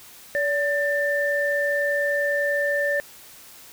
sine tone pair together, 573.4 / 1785 Hz, D5 / A6, -42 / +24 cents, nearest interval octave + minor sixth, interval 1966 cents, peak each -23 dBFS, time 0.35-3 s, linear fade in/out 0 ms, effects white hiss -46 dBFS RMS until 3.72 s

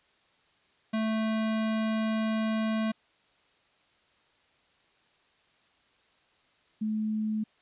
square / sine tone pair in turn, 220 / 215.8 Hz, A3 / A3, 0 / -33 cents, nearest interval unison, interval 33 cents, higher first, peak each -27 / -27 dBFS, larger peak neither, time 0.93-2.92 / 6.81-7.44 s, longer first, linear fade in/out 10 ms, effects white hiss -66 dBFS RMS until 7.61 s + resampled to 8000 Hz

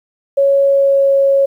sine tone with pitch glide, 554.4 to 550.3 Hz, C#5 to C#5, 0 to -13 cents, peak -8 dBFS, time 0.37-1.46 s, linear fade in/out 10 ms, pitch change -13 cents, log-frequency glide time 0.64-1.09 s, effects 8-bit

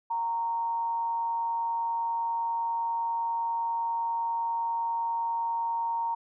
sine tone with amplitude modulation, 925 Hz, A#5, 14 cents flat, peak -25 dBFS, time 0.1-6.15 s, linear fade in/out 10 ms, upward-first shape sine, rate 175 Hz, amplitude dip 35%, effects none

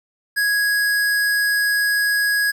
square tone, 1661.2 Hz, G#6, in tune, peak -17 dBFS, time 0.36-2.52 s, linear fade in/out 20 ms, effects 9-bit

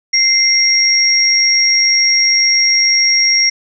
sine tone pair together, 2095 / 5593 Hz, C7 / F8, +2 / +2 cents, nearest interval octave + perfect fourth, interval 1700 cents, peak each -14 / -10 dBFS, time 0.13-3.5 s, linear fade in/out 10 ms, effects none

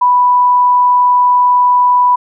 sine tone, 987.8 Hz, B5, in tune, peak -6 dBFS, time 0.01-2.16 s, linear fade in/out 10 ms, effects none

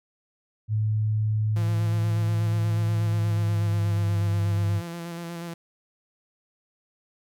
sine tone with pitch glide, 107.7 to 101.07 Hz, A2 to G#2, -37 to -47 cents, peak -21 dBFS, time 0.68-4.82 s, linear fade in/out 50 ms, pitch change -110 cents, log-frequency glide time 2.96-4.17 s
sawtooth tone with vibrato, 170 Hz, F3, 46 cents flat, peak -29 dBFS, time 1.56-5.54 s, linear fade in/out 5 ms, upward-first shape square, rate 8.3 Hz, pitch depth 21 cents each way
effects none

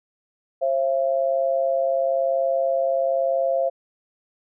sine tone pair together, 535 / 676 Hz, C5 / E5, +38 / +43 cents, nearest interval major third, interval 405 cents, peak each -21 / -22 dBFS, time 0.61-3.7 s, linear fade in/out 20 ms, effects none

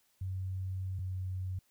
sine tone pair in turn, 94 / 93.03 Hz, F#2 / F#2, +28 / +10 cents, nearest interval unison, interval 18 cents, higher first, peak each -34 / -34 dBFS, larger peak neither, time 0.21-0.99 / 0.99-1.59 s, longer first, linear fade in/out 5 ms, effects white hiss -72 dBFS RMS until 1.7 s

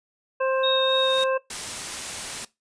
harmonic tone, 527 Hz, C5, 12 cents sharp, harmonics 1 / 2 / 3 / 5, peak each -22 / -28 / -32 / -36 dBFS, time 0.4-1.38 s, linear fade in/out 10 ms
white noise with exponential growth, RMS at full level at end -35 dBFS, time 0.41-1.24 s, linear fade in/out 1 ms, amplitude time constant 180 ms
sine tone with vibrato, 3729 Hz, A#7, in tune, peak -22 dBFS, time 0.63-1.24 s, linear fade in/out 10 ms, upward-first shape sine, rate 3.6 Hz, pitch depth 9 cents each way
white noise, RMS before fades -32 dBFS, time 1.5-2.45 s, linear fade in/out 5 ms
effects noise-tail reverb RT60 0.2 s tail -19 dB re dry + resampled to 22050 Hz

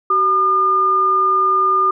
sine tone pair together, 379.8 / 1210 Hz, F#4 / D#6, +45 / -49 cents, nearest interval octave + minor sixth, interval 2006 cents, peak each -23 / -12 dBFS, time 0.1-1.91 s, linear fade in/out 5 ms, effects none

